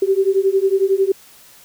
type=beating tone pair; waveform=sine; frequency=382.2 / 393.2 Hz; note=G4 / G4; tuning=-44 / +5 cents; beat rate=11 Hz; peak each=-16 dBFS; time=0.02-1.12 s; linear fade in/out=5 ms; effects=white hiss -46 dBFS RMS until 1.64 s

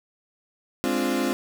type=chord; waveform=35% pulse; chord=D half-diminished seventh; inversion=second; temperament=equal; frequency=207.7 / 261.6 / 293.7 / 349.2 Hz; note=Ab3 / C4 / D4 / F4; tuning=0 / 0 / 0 / 0 cents; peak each=-29 / -24 / -28 / -26 dBFS; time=0.84-1.33 s; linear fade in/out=0 ms; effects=8-bit

